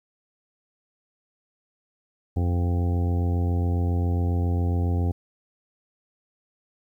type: harmonic tone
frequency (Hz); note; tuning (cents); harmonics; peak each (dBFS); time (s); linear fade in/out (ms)
87.31; F2; 0; 1 / 2 / 3 / 4 / 5 / 6 / 8 / 9; -21 / -32 / -32 / -37 / -38 / -42 / -43 / -41; 2.36-5.12; 10
effects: 10-bit